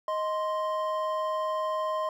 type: tone pair together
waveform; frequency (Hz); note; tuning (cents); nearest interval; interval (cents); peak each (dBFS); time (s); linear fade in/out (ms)
triangle; 625.3 / 1046.5; D#5 / C6; +8 / 0; major sixth; 892; -28; 0.08-2.09; 2
effects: none